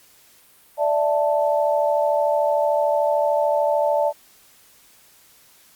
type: chord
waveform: sine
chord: D suspended second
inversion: none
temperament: just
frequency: 587.3 / 660.7 / 881 Hz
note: D5 / E5 / A5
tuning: 0 / +4 / +2 cents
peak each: -19 / -23 / -23 dBFS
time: 0.77-4.13 s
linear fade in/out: 50 ms
effects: white hiss -53 dBFS RMS until 5.75 s + Opus 48 kbps